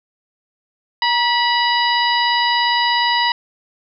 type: harmonic tone with a mistuned harmonic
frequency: 977 Hz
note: B5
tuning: 19 cents flat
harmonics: 1 / 2 / 3 / 4 / 5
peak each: -17 / -20 / -22 / -23 / -24 dBFS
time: 1.02-3.32 s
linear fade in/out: 2 ms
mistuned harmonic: 1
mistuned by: -51 cents
effects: none